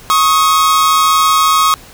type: tone pair together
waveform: 45% pulse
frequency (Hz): 1100 / 1261.8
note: C#6 / D#6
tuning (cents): -14 / +24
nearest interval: major second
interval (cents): 238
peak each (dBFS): -11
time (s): 0.1-1.74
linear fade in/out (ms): 0
effects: pink hiss -38 dBFS RMS until 1.93 s